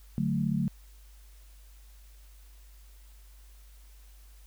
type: chord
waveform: sine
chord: D major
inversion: none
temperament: equal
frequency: 146.83 / 185 / 220 Hz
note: D3 / F#3 / A3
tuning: 0 / 0 / 0 cents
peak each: -30 dBFS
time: 0.18-0.68 s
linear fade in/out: 0 ms
effects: added 50 Hz sine -50 dBFS peak until 4.46 s + white hiss -62 dBFS RMS until 4.46 s